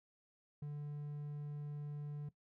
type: tone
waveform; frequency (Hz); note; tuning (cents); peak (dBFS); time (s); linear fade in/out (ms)
triangle; 146.83; D3; 0; -39; 0.62-2.29; 5
effects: noise-tail reverb RT60 0.1 s tail -17 dB re dry